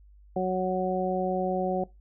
harmonic tone, 185 Hz, F#3, in tune, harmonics 1 / 2 / 3 / 4, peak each -30 / -30 / -30 / -30 dBFS, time 0.36-1.84 s, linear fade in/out 5 ms, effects noise-tail reverb RT60 0.2 s tail -21 dB re dry + added 50 Hz sine -51 dBFS peak until 2 s

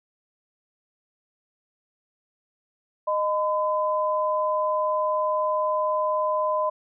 sine tone pair together, 616.7 / 1013 Hz, D#5 / B5, -16 / +44 cents, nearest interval major sixth, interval 860 cents, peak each -24 dBFS, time 3.07-6.7 s, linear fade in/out 10 ms, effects none

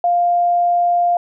sine tone, 700 Hz, F5, 4 cents sharp, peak -12 dBFS, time 0.04-1.17 s, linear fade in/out 2 ms, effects none

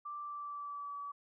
sine tone with pitch glide, 1174.7 to 1145.2 Hz, D6 to D6, 0 to -44 cents, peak -40 dBFS, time 0.05-1.12 s, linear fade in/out 10 ms, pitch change -44 cents, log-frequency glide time 0.2-0.96 s, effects none

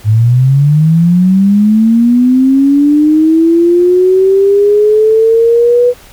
sine linear sweep, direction up, 103.83 to 493.9 Hz, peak -4 dBFS, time 0.04-5.94 s, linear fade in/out 50 ms, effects pink hiss -38 dBFS RMS until 6.12 s

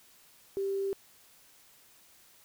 sine tone with quantisation, 392 Hz, G4, in tune, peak -29 dBFS, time 0.57-0.93 s, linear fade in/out 0 ms, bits 9, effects white hiss -60 dBFS RMS until 2.44 s

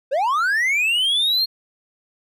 triangle linear sweep, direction up, 497.1 to 4288 Hz, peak -15 dBFS, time 0.11-1.46 s, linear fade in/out 20 ms, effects none

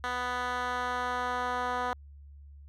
10% pulse tone with band-pass filter sweep, 247.8 Hz, B3, 6 cents sharp, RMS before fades -32 dBFS, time 0.04-1.93 s, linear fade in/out 0 ms, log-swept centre 1600 to 1000 Hz, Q 0.98, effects added 71 Hz sine -47 dBFS peak until 2.68 s

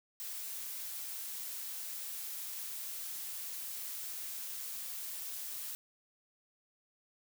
blue noise, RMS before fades -42 dBFS, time 0.2-5.75 s, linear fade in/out 0 ms, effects none

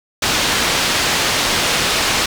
white low-pass noise, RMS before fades -17 dBFS, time 0.22-2.26 s, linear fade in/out 5 ms, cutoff 4700 Hz, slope 12 dB/octave, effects none

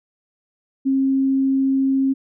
sine tone, 268.6 Hz, C4, 46 cents sharp, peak -15 dBFS, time 0.85-2.14 s, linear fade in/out 20 ms, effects none

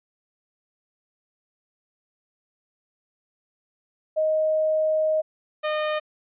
sine / sawtooth tone pair in turn, 625 / 611.4 Hz, D#5 / D#5, +8 / -30 cents, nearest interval unison, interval 38 cents, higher first, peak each -19 dBFS, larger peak neither, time 4.16-5.22 / 5.63-6 s, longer first, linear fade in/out 20 ms, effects resampled to 8000 Hz

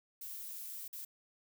violet noise with dropouts, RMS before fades -45 dBFS, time 0.21-1.05 s, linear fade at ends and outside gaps 5 ms, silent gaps 0.88-0.928 s, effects none

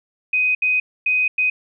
sine tone bursts at uneven times, 2505 Hz, D#7, 11 cents sharp, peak -15 dBFS, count 4, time 0.33-0.55 / 0.62-0.8 / 1.06-1.28 / 1.38-1.5 s, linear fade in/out 5 ms, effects none

